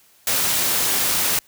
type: noise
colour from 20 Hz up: white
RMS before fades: -20 dBFS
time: 0.27-1.39 s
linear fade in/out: 2 ms
effects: white hiss -55 dBFS RMS until 1.47 s + high-pass 60 Hz 12 dB/octave